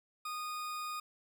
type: tone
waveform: 40% pulse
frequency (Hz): 1233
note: D#6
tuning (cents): -16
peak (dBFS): -37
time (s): 0.25-1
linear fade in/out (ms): 5
effects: none